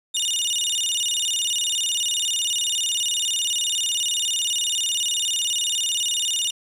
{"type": "tone with vibrato", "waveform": "25% pulse", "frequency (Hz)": 3249, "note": "G#7", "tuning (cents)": -39, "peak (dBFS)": -17, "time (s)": [0.14, 6.51], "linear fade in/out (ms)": 10, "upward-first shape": "square", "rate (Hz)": 18, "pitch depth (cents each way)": 200, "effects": ["resampled to 32000 Hz", "8-bit"]}